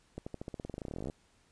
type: accelerating click train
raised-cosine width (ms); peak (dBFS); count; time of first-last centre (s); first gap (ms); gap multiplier
2; -26; 25; 0.18-1.099; 85; 0.92
effects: pink hiss -68 dBFS RMS until 1.51 s + resampled to 22050 Hz